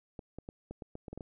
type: clicks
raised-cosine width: 2 ms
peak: -29 dBFS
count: 10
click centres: 0.192 / 0.386 / 0.489 / 0.71 / 0.822 / 0.954 / 1.082 / 1.13 / 1.176 / 1.208 s
effects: none